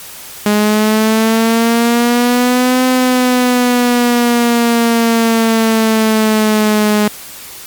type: exponential two-way sweep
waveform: sawtooth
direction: up then down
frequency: 207.7 to 256 to 209.1 Hz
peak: -5 dBFS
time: 0.46-7.08 s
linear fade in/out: 2 ms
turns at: 2.85 s
effects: white hiss -31 dBFS RMS until 7.66 s + MP3 96 kbps